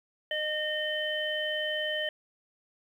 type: harmonic tone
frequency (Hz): 612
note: D#5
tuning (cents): -29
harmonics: 1 / 3 / 5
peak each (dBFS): -33 / -33 / -33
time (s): 0.31-2.09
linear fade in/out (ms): 2
effects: 10-bit